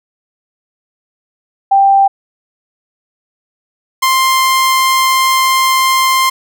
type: tone pair in turn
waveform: sine / sawtooth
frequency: 787 / 1050.5 Hz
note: G5 / C6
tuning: +7 / +7 cents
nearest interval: perfect fourth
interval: 500 cents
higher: second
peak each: -5 dBFS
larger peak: neither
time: 1.71-2.08 / 4.02-6.3 s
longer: second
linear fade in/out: 10 ms
effects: none